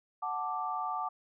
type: chord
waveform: sine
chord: D major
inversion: first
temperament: equal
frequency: 740 / 880 / 1174.7 Hz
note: F#5 / A5 / D6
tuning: 0 / 0 / 0 cents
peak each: -37 / -37 / -35 dBFS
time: 0.22-1.09 s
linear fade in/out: 10 ms
effects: none